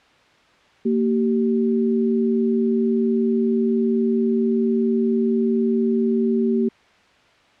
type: tone pair together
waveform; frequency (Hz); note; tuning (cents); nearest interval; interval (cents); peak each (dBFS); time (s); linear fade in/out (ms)
sine; 230.3 / 385.9; A#3 / G4; -21 / -27; major sixth; 894; -18 / -21; 0.85-6.69; 10
effects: white hiss -54 dBFS RMS until 7.6 s + low-pass 3000 Hz 12 dB/octave